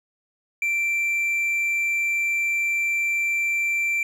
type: tone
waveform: triangle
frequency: 2349 Hz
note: D7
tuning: in tune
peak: -19 dBFS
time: 0.62-4.03 s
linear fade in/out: 2 ms
effects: none